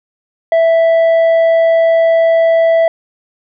sine tone with tanh clipping, 659.3 Hz, E5, in tune, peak -8 dBFS, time 0.52-2.88 s, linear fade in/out 2 ms, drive 5 dB, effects none

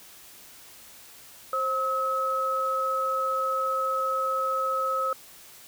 sine tone pair together, 529 / 1286 Hz, C5 / E6, +19 / -43 cents, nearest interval octave + minor third, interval 1538 cents, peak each -30 / -25 dBFS, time 1.53-5.13 s, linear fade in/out 2 ms, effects white hiss -49 dBFS RMS until 5.67 s

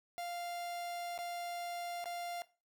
45% pulse tone with dropouts, 697 Hz, F5, 4 cents flat, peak -39 dBFS, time 0.18-2.42 s, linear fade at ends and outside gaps 0 ms, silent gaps 1.178-1.188 / 2.042-2.057 s, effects noise-tail reverb RT60 0.3 s tail -17 dB re dry

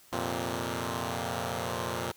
5% pulse chord, F suspended fourth, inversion none, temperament equal, 87.31 / 116.54 / 130.81 Hz, F2 / Bb2 / C3, 0 / 0 / 0 cents, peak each -24 / -23 / -27 dBFS, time 0.12-2.12 s, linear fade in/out 10 ms, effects white hiss -58 dBFS RMS until 2.16 s

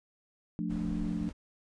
sine chord, D minor, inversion first, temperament just, 176.2 / 220.2 / 293.7 Hz, F3 / A3 / D4, +16 / +2 / 0 cents, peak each -34 / -35 / -37 dBFS, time 0.59-1.29 s, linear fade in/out 0 ms
brown noise, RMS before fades -41 dBFS, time 0.69-1.33 s, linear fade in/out 20 ms
effects resampled to 22050 Hz

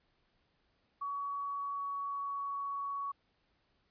sine tone with pitch glide, 1128 to 1120.9 Hz, C#6 to C#6, +30 to +19 cents, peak -35 dBFS, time 1.01-3.12 s, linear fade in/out 10 ms, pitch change -11 cents, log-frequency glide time 1.4-2.6 s, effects pink hiss -75 dBFS RMS until 3.9 s + resampled to 11025 Hz

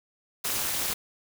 white noise with amplitude modulation, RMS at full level -25 dBFS, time 0.44-0.94 s, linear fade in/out 10 ms, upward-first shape sine, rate 266 Hz, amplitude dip 95%, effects none

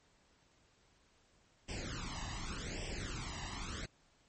pink noise with flanger, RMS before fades -42 dBFS, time 1.68-3.86 s, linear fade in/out 10 ms, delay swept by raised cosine 0.37 to 1.06 ms, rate 0.86 Hz, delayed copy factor +0.75, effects pink hiss -70 dBFS RMS until 4.28 s + MP3 32 kbps

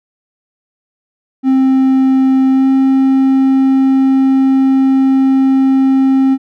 triangle tone with pitch glide, 264.1 to 266.7 Hz, C4 to C4, +16 to +33 cents, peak -5 dBFS, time 1.43-6.38 s, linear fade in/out 50 ms, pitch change +17 cents, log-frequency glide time 2.51-2.68 s, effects none

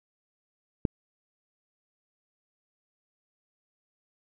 click, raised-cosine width 3 ms, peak -11 dBFS, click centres 0.852 s, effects none

